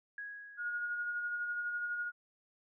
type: tone with exponential decay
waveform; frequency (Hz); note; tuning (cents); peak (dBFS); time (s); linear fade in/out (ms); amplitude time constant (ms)
sine; 1659; G#6; -2; -39; 0.18-1.47; 2; 280
type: tone with tremolo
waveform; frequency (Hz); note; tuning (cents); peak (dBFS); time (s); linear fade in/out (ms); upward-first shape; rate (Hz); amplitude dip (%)
sine; 1437; F6; +49; -33; 0.57-2.12; 50; sine; 12; 35
effects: none